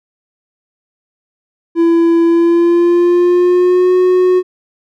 triangle tone with pitch glide, 335.3 to 365.6 Hz, E4 to F#4, +30 to -21 cents, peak -5 dBFS, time 1.75-4.43 s, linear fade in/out 50 ms, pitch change +149 cents, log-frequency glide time 2.24-3.94 s, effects none

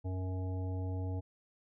harmonic tone, 92.8 Hz, F#2, 6 cents sharp, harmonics 1 / 3 / 5 / 7 / 9, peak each -34 / -44 / -48 / -51 / -53 dBFS, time 0.04-1.21 s, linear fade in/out 20 ms, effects none

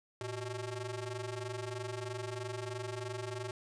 sawtooth ring-modulated tone, 246.9 Hz, B3, in tune, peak -31 dBFS, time 0.21-3.51 s, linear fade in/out 2 ms, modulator 135 Hz, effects resampled to 22050 Hz

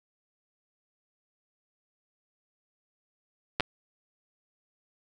clicks, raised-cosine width 0.3 ms, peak -10 dBFS, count 2, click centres 3.599 / 3.606 s, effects none

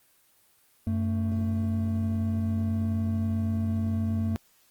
triangle tone pair together, 93.76 / 223 Hz, F#2 / A3, +23 / +23 cents, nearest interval octave + minor third, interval 1500 cents, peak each -25 / -26 dBFS, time 0.87-4.36 s, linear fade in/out 0 ms, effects white hiss -63 dBFS RMS until 4.7 s + Opus 24 kbps

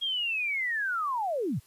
sine linear sweep, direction down, 3287 to 82.8 Hz, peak -27 dBFS, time 0.01-1.6 s, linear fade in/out 20 ms, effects white hiss -61 dBFS RMS until 1.66 s + resampled to 32000 Hz

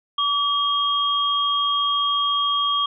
sine tone pair together, 1148 / 3247 Hz, D6 / G#7, -40 / -40 cents, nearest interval octave + tritone, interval 1800 cents, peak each -21 dBFS, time 0.18-2.86 s, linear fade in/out 5 ms, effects none

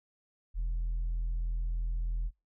sine tone, 41.61 Hz, E1, 17 cents sharp, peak -27 dBFS, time 0.54-2.31 s, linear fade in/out 50 ms, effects noise-tail reverb RT60 0.2 s tail -23 dB re dry + tanh soft clip ceiling -28 dBFS

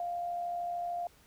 sine tone with amplitude modulation, 698.5 Hz, F5, in tune, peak -31 dBFS, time 0-1.07 s, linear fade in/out 2 ms, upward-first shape sine, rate 73.2 Hz, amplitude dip 35%, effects pink hiss -62 dBFS RMS until 1.26 s

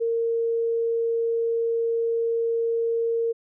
sine tone, 460.7 Hz, A#4, 20 cents flat, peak -21 dBFS, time 0-3.33 s, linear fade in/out 20 ms, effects none

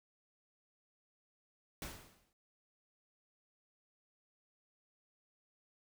pink noise with exponential decay, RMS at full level -42 dBFS, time 1.82-2.33 s, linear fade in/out 1 ms, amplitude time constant 110 ms, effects none

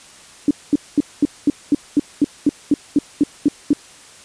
sine tone bursts, 290.7 Hz, D4, 18 cents flat, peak -9 dBFS, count 14, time 0.48-3.732 s, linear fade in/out 2 ms, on 28 ms, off 220 ms, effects white hiss -43 dBFS RMS until 4.24 s + resampled to 22050 Hz

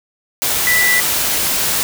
sine tone in noise, 1975.5 Hz, B6, in tune, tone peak -12 dBFS, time 0.67-1 s, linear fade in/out 0 ms, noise white, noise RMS -17 dBFS, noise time 0.42-1.83 s, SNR +2 dB, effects none

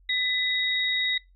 sine tone pair together, 2001 / 3777 Hz, B6 / A#7, +22 / +22 cents, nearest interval major seventh, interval 1100 cents, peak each -26 dBFS, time 0.09-1.18 s, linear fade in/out 5 ms, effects noise-tail reverb RT60 0.2 s tail -22 dB re dry + added 45 Hz sine -54 dBFS peak until 1.35 s

